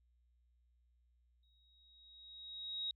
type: tone with exponential growth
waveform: sine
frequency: 3794 Hz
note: A#7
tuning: 30 cents sharp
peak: -36 dBFS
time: 1.43-2.91 s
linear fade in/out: 2 ms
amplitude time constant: 320 ms
effects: added 60 Hz sine -70 dBFS peak until 2.95 s